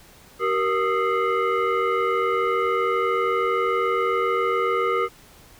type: tone with frequency modulation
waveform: sine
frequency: 382.8 Hz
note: G4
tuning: 41 cents flat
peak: -19 dBFS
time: 0.39-5.09 s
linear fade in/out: 50 ms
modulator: 853 Hz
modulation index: 1.6
effects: pink hiss -50 dBFS RMS until 5.59 s